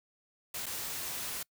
white noise with dropouts, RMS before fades -38 dBFS, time 0.54-1.43 s, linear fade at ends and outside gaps 5 ms, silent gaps 0.659-0.664 s, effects noise-tail reverb RT60 0.1 s tail -25 dB re dry

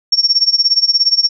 sine tone with tremolo, 5490 Hz, F8, 31 cents flat, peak -6 dBFS, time 0.12-1.29 s, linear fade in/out 5 ms, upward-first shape sine, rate 17 Hz, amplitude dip 90%, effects none

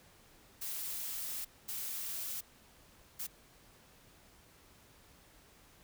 blue noise bursts at uneven times, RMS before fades -40 dBFS, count 3, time 0.61-1.45 / 1.68-2.41 / 3.19-3.27 s, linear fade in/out 10 ms, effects pink hiss -62 dBFS RMS until 5.83 s

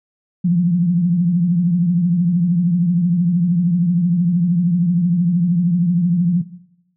sine tone with vibrato, 174.61 Hz, F3, in tune, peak -12 dBFS, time 0.44-6.42 s, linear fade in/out 10 ms, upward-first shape square, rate 13 Hz, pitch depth 63 cents each way, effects noise-tail reverb RT60 0.9 s tail -18 dB re dry

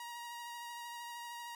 sawtooth tone with vibrato, 948 Hz, A#5, 29 cents sharp, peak -40 dBFS, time 0-1.55 s, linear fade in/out 2 ms, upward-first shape sine, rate 13 Hz, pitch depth 16 cents each way, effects none

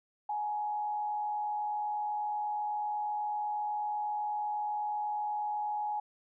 sine tone with frequency modulation, 839 Hz, G#5, 17 cents sharp, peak -31 dBFS, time 0.29-6 s, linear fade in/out 5 ms, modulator 88.1 Hz, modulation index 0.4, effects none

